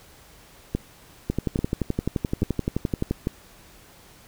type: two click trains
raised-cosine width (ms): 3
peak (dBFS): -10 / -10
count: 22 / 4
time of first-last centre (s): 1.3-3.11 / 0.75-3.271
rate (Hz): 11.6 / 1.19
effects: pink hiss -51 dBFS RMS until 4.27 s